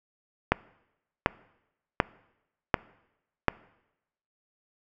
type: click train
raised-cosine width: 0.5 ms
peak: -4 dBFS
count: 5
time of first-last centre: 0.52-3.483 s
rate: 1.35 Hz
effects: noise-tail reverb RT60 0.9 s tail -22 dB re dry